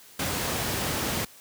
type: noise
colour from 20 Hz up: pink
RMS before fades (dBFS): -28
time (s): 0.19-1.25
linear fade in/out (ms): 5
effects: white hiss -51 dBFS RMS until 1.4 s + high-pass 80 Hz 12 dB/octave